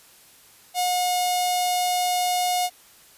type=tone with notch filter; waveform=sawtooth; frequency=721 Hz; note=F#5; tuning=45 cents flat; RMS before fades=-23 dBFS; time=0.74-2.7 s; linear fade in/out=50 ms; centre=1500 Hz; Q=0.7; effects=white hiss -52 dBFS RMS until 3.17 s + resampled to 32000 Hz